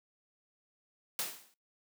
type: noise with exponential decay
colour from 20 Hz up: white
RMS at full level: -32 dBFS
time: 1.19-1.54 s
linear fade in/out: 1 ms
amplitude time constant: 76 ms
effects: noise-tail reverb RT60 0.2 s tail -21 dB re dry + high-pass 200 Hz 12 dB/octave